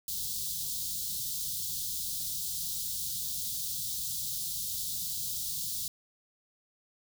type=band-stop noise; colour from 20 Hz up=white; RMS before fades=-35 dBFS; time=0.08-5.88 s; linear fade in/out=2 ms; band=190 to 3500 Hz; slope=48 dB/octave; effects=none